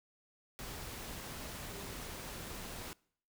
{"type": "tone in noise", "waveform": "sine", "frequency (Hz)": 398.5, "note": "G4", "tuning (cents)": 28, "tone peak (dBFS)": -53, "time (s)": [1.71, 1.93], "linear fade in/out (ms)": 0, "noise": "pink", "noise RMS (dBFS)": -45, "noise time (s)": [0.59, 2.93], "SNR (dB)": -11, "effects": ["noise-tail reverb RT60 0.6 s tail -24 dB re dry"]}